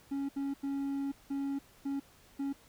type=tone bursts at uneven times; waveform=triangle; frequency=277.2 Hz; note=C#4; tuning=in tune; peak=-30 dBFS; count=6; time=0.11-0.29 / 0.36-0.54 / 0.63-1.12 / 1.3-1.59 / 1.85-2 / 2.39-2.53 s; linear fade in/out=10 ms; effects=pink hiss -61 dBFS RMS until 2.68 s